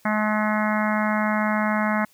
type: harmonic tone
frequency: 213.2 Hz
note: G#3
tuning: 46 cents sharp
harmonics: 1 / 3 / 4 / 5 / 6 / 7 / 8 / 9 / 10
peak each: -23 / -28 / -29 / -30 / -31 / -31 / -32 / -33 / -33 dBFS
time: 0.05-2.05 s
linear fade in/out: 5 ms
effects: white hiss -58 dBFS RMS until 2.13 s